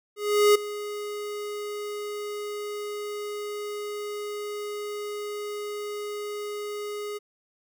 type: tone with ADSR envelope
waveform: square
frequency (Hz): 415.3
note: G#4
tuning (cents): 0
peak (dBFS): -15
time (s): 0.16-7.19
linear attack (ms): 390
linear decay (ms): 9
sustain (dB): -17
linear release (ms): 22
effects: none